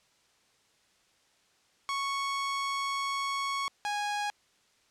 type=tone pair in turn; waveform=sawtooth; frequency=1107 / 826 Hz; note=C#6 / G#5; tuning=-3 / -10 cents; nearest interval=perfect fourth; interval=507 cents; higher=first; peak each=-26 dBFS; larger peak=neither; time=1.89-3.68 / 3.85-4.3 s; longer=first; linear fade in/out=0 ms; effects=white hiss -67 dBFS RMS until 4.9 s + low-pass 7000 Hz 12 dB/octave